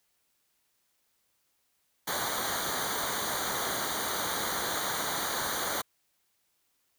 pink noise with comb filter, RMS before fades -32 dBFS, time 2.07-5.82 s, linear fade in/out 10 ms, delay 0.38 ms, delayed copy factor -1, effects white hiss -74 dBFS RMS until 6.98 s

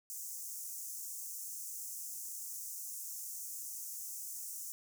pink high-pass noise, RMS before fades -44 dBFS, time 0.1-4.72 s, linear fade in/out 0 ms, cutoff 6100 Hz, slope 48 dB/octave, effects none

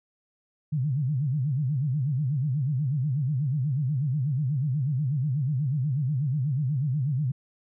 sine tone with vibrato, 138.59 Hz, C#3, in tune, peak -23 dBFS, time 0.72-7.32 s, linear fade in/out 10 ms, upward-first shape sine, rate 8.2 Hz, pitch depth 210 cents each way, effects none

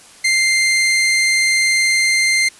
sawtooth tone, 2093 Hz, C7, in tune, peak -9 dBFS, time 0.24-2.49 s, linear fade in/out 10 ms, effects white hiss -43 dBFS RMS until 2.59 s + resampled to 24000 Hz

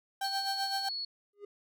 35% pulse tone with tremolo, 784 Hz, G5, in tune, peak -29 dBFS, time 0.21-0.89 s, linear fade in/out 5 ms, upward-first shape sine, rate 7.8 Hz, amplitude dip 65%
sine tone, 4379 Hz, C#8, 22 cents flat, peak -34 dBFS, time 0.24-1.05 s, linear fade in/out 5 ms
triangle tone with exponential growth, 408.8 Hz, G#4, 27 cents flat, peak -37 dBFS, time 1.33-1.45 s, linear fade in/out 5 ms, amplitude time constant 24 ms
effects none

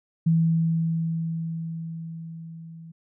sine tone with level ramp, 164 Hz, E3, 9 cents flat, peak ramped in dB -16 to -40 dBFS, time 0.26-2.92 s, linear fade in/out 10 ms, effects none

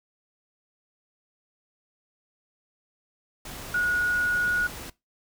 sine tone in noise, 1452 Hz, F#6, 33 cents flat, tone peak -22 dBFS, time 3.74-4.67 s, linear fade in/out 5 ms, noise pink, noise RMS -39 dBFS, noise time 3.45-4.9 s, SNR +14 dB, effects noise-tail reverb RT60 0.2 s tail -20 dB re dry

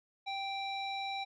square tone with low-pass filter, 784 Hz, G5, in tune, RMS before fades -38 dBFS, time 0.26-1.25 s, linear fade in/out 20 ms, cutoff 3500 Hz, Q 7.2, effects none

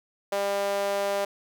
sawtooth tone with high-pass filter, 200 Hz, G3, 35 cents sharp, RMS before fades -27 dBFS, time 0.32-1.25 s, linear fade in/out 5 ms, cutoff 570 Hz, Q 3.3, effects none

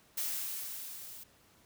blue noise with level ramp, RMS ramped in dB -34 to -49 dBFS, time 0.17-1.24 s, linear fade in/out 10 ms, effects pink hiss -64 dBFS RMS until 1.65 s + high-pass 60 Hz 12 dB/octave

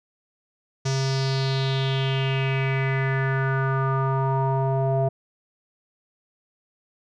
square tone with low-pass filter sweep, 134.2 Hz, C3, 44 cents sharp, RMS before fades -23 dBFS, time 0.85-5.09 s, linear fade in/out 10 ms, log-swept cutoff 5900 to 670 Hz, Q 4.5, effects none

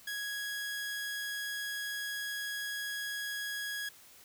sawtooth tone, 1661.2 Hz, G#6, in tune, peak -32 dBFS, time 0.07-3.89 s, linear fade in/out 5 ms, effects white hiss -57 dBFS RMS until 4.24 s

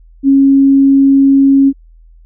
sine tone, 273.8 Hz, C#4, 21 cents flat, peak -4 dBFS, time 0.23-1.73 s, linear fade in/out 50 ms, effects added 41 Hz sine -38 dBFS peak until 2.25 s

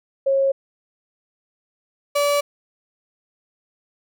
sine / 35% pulse tone pair in turn, 544 / 576.3 Hz, C#5 / D5, -33 / -33 cents, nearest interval minor second, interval 100 cents, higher second, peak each -15 dBFS, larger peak neither, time 0.26-0.52 / 2.15-2.41 s, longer neither, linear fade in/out 10 ms, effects none

